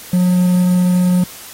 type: tone with quantisation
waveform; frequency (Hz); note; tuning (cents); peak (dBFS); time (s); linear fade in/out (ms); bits
triangle; 180.3; F#3; -45; -8; 0.13-1.24; 5; 6
effects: white hiss -35 dBFS RMS until 1.53 s + AAC 48 kbps